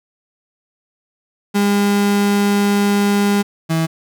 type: tone pair in turn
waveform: 35% pulse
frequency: 202.7 / 162.33 Hz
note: G#3 / E3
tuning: -42 / -26 cents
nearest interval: major third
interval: 384 cents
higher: first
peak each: -11 / -13 dBFS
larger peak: first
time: 1.54-3.43 / 3.69-3.87 s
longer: first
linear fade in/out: 20 ms
effects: none